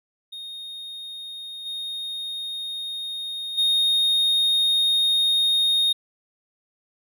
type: tone with level steps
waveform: triangle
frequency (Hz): 3706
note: A#7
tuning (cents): -11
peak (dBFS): -32 / -27 / -16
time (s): 0.32-5.93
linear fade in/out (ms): 10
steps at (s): 1.65 / 3.57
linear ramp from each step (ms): 20
effects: none